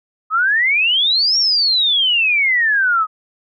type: exponential two-way sweep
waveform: sine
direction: up then down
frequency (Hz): 1244.5 to 5630 to 1244.5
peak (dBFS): -12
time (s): 0.3-3.07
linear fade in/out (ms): 50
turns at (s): 1.38
effects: none